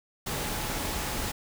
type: tone in noise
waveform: sine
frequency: 845 Hz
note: G#5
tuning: 30 cents sharp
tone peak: -43 dBFS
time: 0.26-1.32 s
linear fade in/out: 10 ms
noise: pink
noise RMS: -32 dBFS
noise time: 0.26-1.32 s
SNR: -14 dB
effects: none